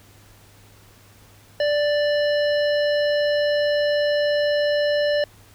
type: harmonic tone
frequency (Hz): 587.3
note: D5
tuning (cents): 0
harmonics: 1 / 3 / 5 / 7 / 9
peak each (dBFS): -18 / -28 / -32 / -35 / -37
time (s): 1.6-5.24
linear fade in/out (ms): 2
effects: added 102 Hz sine -52 dBFS peak until 5.54 s + pink hiss -52 dBFS RMS until 5.54 s